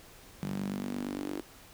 sawtooth tone with high-pass filter sweep, 48.69 Hz, G1, 11 cents flat, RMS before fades -36 dBFS, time 0.42-1.41 s, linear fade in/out 10 ms, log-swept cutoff 170 to 320 Hz, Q 5.3, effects pink hiss -54 dBFS RMS until 1.73 s

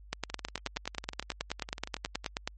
two click trains, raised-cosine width 0.2 ms, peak -22 / -14 dBFS, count 22 / 23, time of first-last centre 0.3-2.244 / 0.13-2.475 s, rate 10.8 / 9.38 Hz, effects added 50 Hz sine -49 dBFS peak until 2.57 s + MP3 32 kbps

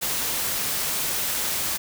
white noise, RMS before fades -26 dBFS, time 0.01-1.78 s, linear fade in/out 20 ms, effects none

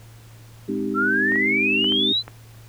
sine chord, Ab major seventh, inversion none, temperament equal, 207.7 / 261.6 / 311.1 / 392 Hz, Ab3 / C4 / Eb4 / G4, 0 / 0 / 0 / 0 cents, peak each -28 dBFS, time 0.68-2.13 s, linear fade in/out 10 ms
sine exponential sweep, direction up, 1318.5 to 4100 Hz, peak -18 dBFS, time 0.94-2.23 s, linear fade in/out 50 ms
clicks, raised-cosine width 0.5 ms, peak -20 dBFS, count 5, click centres 1.32 / 1.358 / 1.844 / 1.922 / 2.28 s
effects added 113 Hz sine -43 dBFS peak until 2.68 s + pink hiss -51 dBFS RMS until 2.68 s

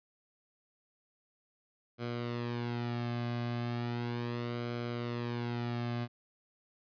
sawtooth tone with flanger, 119.6 Hz, A#2, 45 cents sharp, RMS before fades -36 dBFS, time 1.98-6.08 s, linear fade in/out 50 ms, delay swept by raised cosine 1.1 to 2.2 ms, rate 0.36 Hz, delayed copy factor -0.6, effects resampled to 11025 Hz

